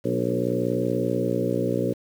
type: harmonic tone with a mistuned harmonic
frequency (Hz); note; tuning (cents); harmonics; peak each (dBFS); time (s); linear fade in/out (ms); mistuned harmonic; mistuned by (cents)
60.5; B1; -35; 2 / 3 / 4 / 5 / 6 / 7 / 8 / 9; -30 / -30 / -30 / -30 / -30 / -30 / -30 / -30; 0.04-1.94; 20; 5; -27
effects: 8-bit